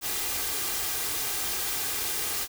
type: noise with comb filter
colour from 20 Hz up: white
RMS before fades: -30 dBFS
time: 0.01-2.48 s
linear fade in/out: 50 ms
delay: 2.5 ms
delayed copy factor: +0.5
effects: none